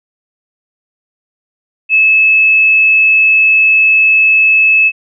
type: tone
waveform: sine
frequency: 2600 Hz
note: E7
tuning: 24 cents flat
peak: -5 dBFS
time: 1.89-4.92 s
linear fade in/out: 50 ms
effects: none